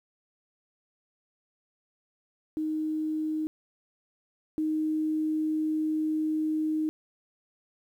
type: tone pair in turn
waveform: sine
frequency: 311.2 / 311.2 Hz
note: D#4 / D#4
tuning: 0 / 0 cents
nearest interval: unison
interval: 0 cents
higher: neither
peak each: -27 / -25 dBFS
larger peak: second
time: 2.57-3.47 / 4.58-6.89 s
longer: second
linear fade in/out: 0 ms
effects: 10-bit